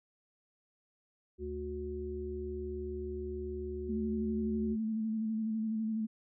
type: harmonic tone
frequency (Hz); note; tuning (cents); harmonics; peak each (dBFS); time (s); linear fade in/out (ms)
73.42; D2; 0; 1 / 3 / 5; -41 / -46 / -38; 1.38-4.77; 50
type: tone with vibrato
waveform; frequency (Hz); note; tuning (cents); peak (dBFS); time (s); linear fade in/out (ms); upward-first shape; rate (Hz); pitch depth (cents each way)
sine; 220; A3; 0; -31; 3.88-6.07; 20; square; 12; 25
effects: none